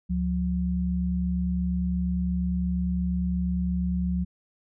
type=tone pair together; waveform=sine; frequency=71.43 / 180 Hz; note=D2 / F#3; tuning=-47 / -47 cents; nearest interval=octave + major third; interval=1600 cents; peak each=-28 / -25 dBFS; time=0.09-4.25 s; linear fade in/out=20 ms; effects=none